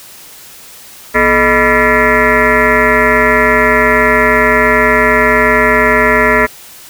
sine tone with frequency modulation, 1174.7 Hz, D6, in tune, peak -6 dBFS, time 1.14-6.47 s, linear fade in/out 20 ms, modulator 186 Hz, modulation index 5.1, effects white hiss -35 dBFS RMS until 6.89 s

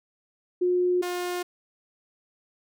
sine / sawtooth tone pair in turn, 359.3 / 356.2 Hz, F4 / F4, +49 / +34 cents, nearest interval unison, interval 15 cents, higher first, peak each -20 / -24 dBFS, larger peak first, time 0.61-1.02 / 1.02-1.43 s, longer neither, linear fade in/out 10 ms, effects none

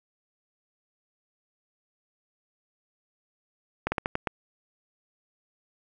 slowing click train, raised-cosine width 0.5 ms, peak -11 dBFS, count 6, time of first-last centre 3.87-4.272 s, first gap 50 ms, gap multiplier 1.24, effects none

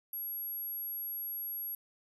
sine tone, 11500 Hz, F9, 50 cents sharp, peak -36 dBFS, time 0.13-1.75 s, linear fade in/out 2 ms, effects none

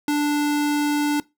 square tone, 293.7 Hz, D4, in tune, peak -19 dBFS, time 0.08-1.2 s, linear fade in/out 2 ms, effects noise-tail reverb RT60 0.2 s tail -20 dB re dry

